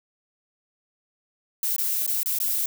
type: noise with dropouts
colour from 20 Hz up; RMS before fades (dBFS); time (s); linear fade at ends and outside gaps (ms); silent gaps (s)
violet; -25; 1.63-2.66; 2; 1.763-1.782 / 2.065-2.076 / 2.232-2.259 / 2.387-2.401
effects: none